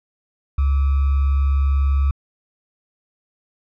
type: tone with sample-and-hold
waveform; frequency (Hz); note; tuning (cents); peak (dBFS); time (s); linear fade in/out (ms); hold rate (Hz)
sine; 69.3; C#2; 0; -14; 0.58-2.11; 5; 1225
effects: low-pass 2000 Hz 12 dB/octave